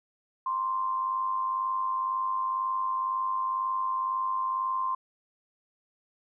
sine tone with amplitude modulation, 1046.5 Hz, C6, in tune, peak -24 dBFS, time 0.46-4.95 s, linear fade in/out 5 ms, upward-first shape sine, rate 102 Hz, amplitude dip 50%, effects none

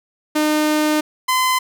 sawtooth tone pair in turn, 304.6 / 1024.5 Hz, D#4 / C6, -37 / -37 cents, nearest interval octave + major sixth, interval 2100 cents, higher second, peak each -11 dBFS, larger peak neither, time 0.35-1.01 / 1.28-1.59 s, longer first, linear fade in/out 10 ms, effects none

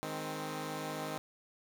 10% pulse chord, Ab major, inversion second, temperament equal, 155.56 / 207.7 / 261.6 Hz, Eb3 / Ab3 / C4, 0 / 0 / 0 cents, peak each -32 / -38 / -33 dBFS, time 0.03-1.18 s, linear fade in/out 0 ms, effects none

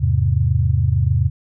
sine chord, E augmented, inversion none, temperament equal, 82.41 / 103.83 / 130.81 Hz, E2 / G#2 / B#2, 0 / 0 / 0 cents, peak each -18 dBFS, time 0-1.3 s, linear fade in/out 20 ms, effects none

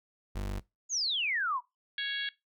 35% pulse tone, 49 Hz, G1, in tune, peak -31 dBFS, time 0.35-0.6 s, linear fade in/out 10 ms
sine exponential sweep, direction down, 6970 to 932.3 Hz, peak -28 dBFS, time 0.89-1.61 s, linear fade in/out 50 ms
harmonic tone, 554.4 Hz, C#5, in tune, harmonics 3 / 4 / 5 / 6 / 7 / 8, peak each -35 / -41 / -44 / -35 / -44 / -48 dBFS, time 1.98-2.29 s, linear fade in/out 2 ms
effects noise-tail reverb RT60 0.2 s tail -20 dB re dry

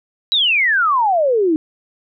sine exponential sweep, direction down, 3968 to 300.9 Hz, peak -12 dBFS, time 0.32-1.56 s, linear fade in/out 0 ms, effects none

